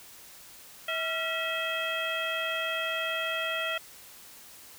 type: harmonic tone with a mistuned harmonic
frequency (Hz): 647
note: E5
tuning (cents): -32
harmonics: 1 / 2 / 3 / 4 / 5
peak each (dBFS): -35 / -35 / -35 / -35 / -35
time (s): 0.88-3.78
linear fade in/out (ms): 5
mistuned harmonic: 2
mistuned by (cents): +100
effects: white hiss -50 dBFS RMS until 4.78 s